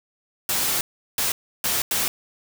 white noise bursts at uneven times, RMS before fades -23 dBFS, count 4, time 0.49-0.81 / 1.18-1.32 / 1.64-1.82 / 1.91-2.08 s, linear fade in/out 2 ms, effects none

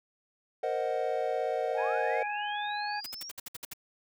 triangle chord, C half-diminished seventh, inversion third, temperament equal, 466.2 / 523.3 / 622.3 / 740 Hz, Bb4 / C5 / Eb5 / Gb5, 0 / 0 / 0 / 0 cents, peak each -32 dBFS, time 0.63-2.23 s, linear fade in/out 5 ms
sine linear sweep, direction up, 440 to 5700 Hz, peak -40 dBFS, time 1.64-3.3 s, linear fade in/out 10 ms
harmonic tone, 830.6 Hz, G#5, in tune, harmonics 1 / 2 / 3, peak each -33 / -37 / -43 dBFS, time 1.77-3.01 s, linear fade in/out 20 ms
white noise bursts, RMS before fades -40 dBFS, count 9, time 3.04-3.735 s, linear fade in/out 5 ms, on 23 ms, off 61 ms
effects none

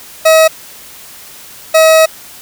40% pulse tone bursts at uneven times, 639 Hz, D#5, 46 cents sharp, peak -3 dBFS, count 2, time 0.25-0.48 / 1.74-2.06 s, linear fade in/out 10 ms, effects white hiss -34 dBFS RMS until 2.41 s

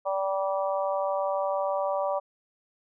harmonic tone, 193.7 Hz, G3, 20 cents flat, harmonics 3 / 4 / 5 / 6, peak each -27 / -32 / -33 / -35 dBFS, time 0.05-2.2 s, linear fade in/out 20 ms, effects none

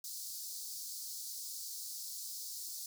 pink high-pass noise, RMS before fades -44 dBFS, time 0.04-2.86 s, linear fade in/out 2 ms, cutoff 4400 Hz, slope 48 dB/octave, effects none

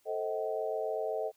sine chord, A diminished seventh, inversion none, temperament just, 440 / 528 / 633.6 / 760.3 Hz, A4 / C5 / Eb5 / Gb5, 0 / +16 / +31 / +47 cents, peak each -35 / -39 / -35 / -40 dBFS, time 0.05-1.32 s, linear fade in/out 50 ms, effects white hiss -70 dBFS RMS until 1.36 s

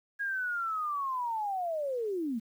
sine linear sweep, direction down, 1650 to 210 Hz, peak -30 dBFS, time 0.19-2.4 s, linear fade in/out 20 ms, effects 10-bit

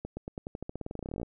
accelerating click train, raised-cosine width 2 ms, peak -23 dBFS, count 24, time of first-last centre 0.05-1.231 s, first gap 120 ms, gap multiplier 0.91, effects none

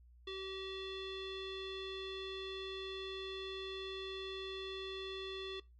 square tone with low-pass filter, 383.2 Hz, G4, 39 cents flat, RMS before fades -44 dBFS, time 0.27-5.6 s, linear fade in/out 5 ms, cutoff 3600 Hz, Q 7.5, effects noise-tail reverb RT60 0.2 s tail -20 dB re dry + added 60 Hz sine -59 dBFS peak until 5.79 s

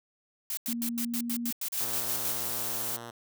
blue noise bursts, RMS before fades -33 dBFS, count 12, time 0.5-2.321 s, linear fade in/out 2 ms, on 72 ms, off 87 ms
sine tone with pitch glide, 235 to 237 Hz, A#3 to A#3, +14 to +29 cents, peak -31 dBFS, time 0.68-1.51 s, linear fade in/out 5 ms, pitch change +15 cents, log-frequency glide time 0.95-1.23 s
blue noise, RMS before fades -33 dBFS, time 1.72-2.97 s, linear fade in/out 10 ms
5% pulse tone, 117.7 Hz, A#2, 17 cents sharp, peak -29 dBFS, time 1.8-3.11 s, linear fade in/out 10 ms
effects none

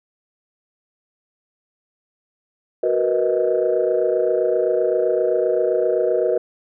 sine chord, B major seventh, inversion second, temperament equal with one note detuned, 370 / 466.2 / 493.9 / 628.8 Hz, F#4 / A#4 / B4 / D#5, 0 / 0 / 0 / +18 cents, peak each -21 dBFS, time 2.83-6.38 s, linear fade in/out 5 ms, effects tanh soft clip ceiling -8 dBFS

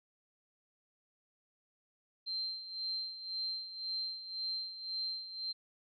sine tone with tremolo, 4139 Hz, C8, 20 cents flat, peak -34 dBFS, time 2.26-5.53 s, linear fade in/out 20 ms, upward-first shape sine, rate 1.9 Hz, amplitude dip 70%, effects none

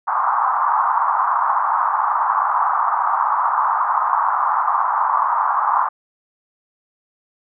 white band-pass noise, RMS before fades -18 dBFS, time 0.07-5.89 s, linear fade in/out 10 ms, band 850 to 1200 Hz, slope 48 dB/octave, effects none

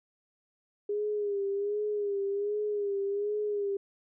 sine tone with vibrato, 408.1 Hz, G#4, 30 cents flat, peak -28 dBFS, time 0.89-3.77 s, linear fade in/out 5 ms, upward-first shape sine, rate 1.3 Hz, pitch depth 54 cents each way, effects none

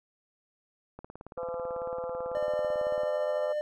click train, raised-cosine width 1 ms, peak -29 dBFS, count 38, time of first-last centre 0.99-3.034 s, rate 18.1 Hz
harmonic tone, 170 Hz, F3, 46 cents flat, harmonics 3 / 4 / 5 / 6 / 7 / 8, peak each -33 / -43 / -44 / -49 / -45 / -48 dBFS, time 1.37-3.53 s, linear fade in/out 10 ms
triangle tone with tremolo, 600 Hz, D5, 37 cents sharp, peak -25 dBFS, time 2.35-3.61 s, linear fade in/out 0 ms, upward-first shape triangle, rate 14 Hz, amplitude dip 30%
effects none

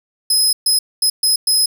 25% pulse tone bursts at uneven times, 5090 Hz, D#8, 39 cents sharp, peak -7 dBFS, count 5, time 0.3-0.53 / 0.66-0.79 / 1.02-1.1 / 1.23-1.36 / 1.47-1.66 s, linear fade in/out 5 ms, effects none

